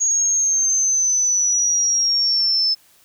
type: linear sweep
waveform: sine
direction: down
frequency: 6645 to 5240 Hz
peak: -15 dBFS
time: 0-2.75 s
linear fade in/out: 20 ms
effects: white hiss -54 dBFS RMS until 3.04 s